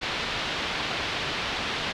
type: low-pass noise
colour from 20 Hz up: white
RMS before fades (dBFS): -30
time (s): 0.01-1.93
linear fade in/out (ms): 20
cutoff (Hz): 3900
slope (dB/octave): 24
effects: none